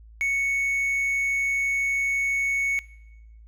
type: tone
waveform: triangle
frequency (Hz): 2217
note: C#7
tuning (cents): 0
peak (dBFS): -20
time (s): 0.21-2.79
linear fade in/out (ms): 0
effects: noise-tail reverb RT60 1.0 s tail -21 dB re dry + added 55 Hz sine -45 dBFS peak until 3.47 s